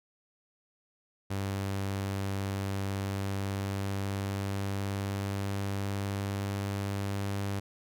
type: tone with pitch glide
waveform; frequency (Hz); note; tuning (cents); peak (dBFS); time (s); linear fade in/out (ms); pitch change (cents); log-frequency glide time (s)
sawtooth; 98 to 99.54; G2 to G2; 0 to +27; -27; 1.3-7.6; 10; +27; 2.76-6.51
effects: none